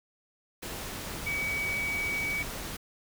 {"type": "tone in noise", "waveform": "sine", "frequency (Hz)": 2269, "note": "C#7", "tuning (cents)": 40, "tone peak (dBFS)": -29, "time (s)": [1.26, 2.43], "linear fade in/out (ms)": 10, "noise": "pink", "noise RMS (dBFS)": -38, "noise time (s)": [0.62, 2.77], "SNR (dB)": 6, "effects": []}